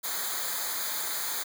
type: noise with comb filter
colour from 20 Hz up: white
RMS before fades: -32 dBFS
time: 0.03-1.44 s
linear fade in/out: 20 ms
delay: 0.36 ms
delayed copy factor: -0.9
effects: none